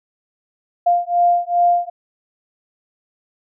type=beating tone pair; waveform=sine; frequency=698.5 / 701 Hz; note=F5 / F5; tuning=0 / +6 cents; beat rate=2.5 Hz; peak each=-16 dBFS; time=0.86-1.9 s; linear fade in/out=10 ms; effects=none